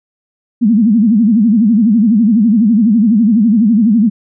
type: tone with vibrato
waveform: sine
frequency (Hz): 219.5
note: A3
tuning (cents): -4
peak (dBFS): -6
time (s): 0.61-4.1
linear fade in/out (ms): 20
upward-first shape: sine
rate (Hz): 12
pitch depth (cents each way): 180
effects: none